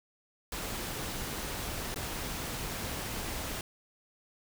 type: noise with dropouts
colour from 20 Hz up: pink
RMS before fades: -37 dBFS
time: 0.52-3.61 s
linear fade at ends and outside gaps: 2 ms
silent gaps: 1.944-1.959 s
effects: none